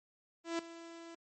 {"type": "tone with ADSR envelope", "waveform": "sawtooth", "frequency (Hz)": 334.1, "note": "E4", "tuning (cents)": 23, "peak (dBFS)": -28, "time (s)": [0.44, 1.15], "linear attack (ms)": 150, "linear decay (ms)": 3, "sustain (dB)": -16, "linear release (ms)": 6, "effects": ["MP3 32 kbps"]}